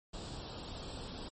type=noise with comb filter; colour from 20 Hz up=pink; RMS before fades=-44 dBFS; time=0.13-1.29 s; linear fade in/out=10 ms; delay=0.24 ms; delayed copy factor=+0.7; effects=low-pass 10000 Hz 12 dB/octave + MP3 32 kbps